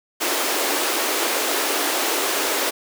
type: high-pass noise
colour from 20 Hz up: pink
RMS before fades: -22 dBFS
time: 0.2-2.71 s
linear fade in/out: 20 ms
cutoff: 290 Hz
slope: 48 dB/octave
effects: none